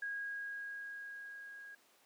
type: tone with level ramp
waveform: sine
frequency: 1640 Hz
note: G#6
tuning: 22 cents flat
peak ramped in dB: -37 to -49 dBFS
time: 0.02-1.75 s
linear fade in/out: 5 ms
effects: pink hiss -67 dBFS RMS until 2.05 s + high-pass 400 Hz 12 dB/octave